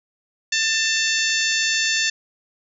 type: harmonic tone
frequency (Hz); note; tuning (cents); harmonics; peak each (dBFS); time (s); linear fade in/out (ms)
891; A5; +22; 2 / 3 / 4 / 5 / 6 / 7 / 8; -23 / -25 / -26 / -27 / -28 / -28 / -29; 0.52-2.1; 5
effects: none